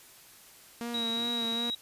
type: tone with vibrato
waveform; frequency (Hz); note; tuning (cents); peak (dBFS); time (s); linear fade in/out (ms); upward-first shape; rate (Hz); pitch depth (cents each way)
sawtooth; 233.1; A#3; 0; -30; 0.81-1.7; 0; sine; 2.6; 32
type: tone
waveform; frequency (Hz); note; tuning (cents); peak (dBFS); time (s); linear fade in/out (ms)
sine; 3835; A#7; +48; -30; 0.94-1.75; 5
effects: white hiss -54 dBFS RMS until 1.81 s + resampled to 32000 Hz